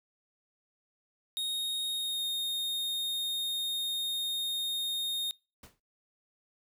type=tone with pitch glide; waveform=45% pulse; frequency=3729 to 3697 Hz; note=A#7 to A#7; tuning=0 to -15 cents; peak=-30 dBFS; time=1.37-5.31 s; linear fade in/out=0 ms; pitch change=-15 cents; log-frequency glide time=1.95-2.25 s
type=noise with exponential decay; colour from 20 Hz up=pink; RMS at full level=-46 dBFS; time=5.63-5.8 s; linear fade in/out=5 ms; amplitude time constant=36 ms
effects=noise-tail reverb RT60 0.3 s tail -26 dB re dry